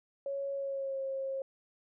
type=tone with pitch glide; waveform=sine; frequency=554.4 to 538 Hz; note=C#5 to C5; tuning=0 to +48 cents; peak=-33 dBFS; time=0.26-1.42 s; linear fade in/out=2 ms; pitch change=-52 cents; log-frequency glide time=0.54-1.01 s; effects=none